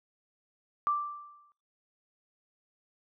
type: tone with exponential decay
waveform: sine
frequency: 1174.7 Hz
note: D6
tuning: in tune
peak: -23 dBFS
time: 0.87-1.52 s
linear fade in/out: 0 ms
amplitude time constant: 140 ms
effects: noise-tail reverb RT60 0.4 s tail -24 dB re dry